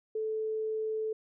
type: tone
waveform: sine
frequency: 436.9 Hz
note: A4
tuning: 12 cents flat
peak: -30 dBFS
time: 0.15-1.13 s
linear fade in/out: 5 ms
effects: none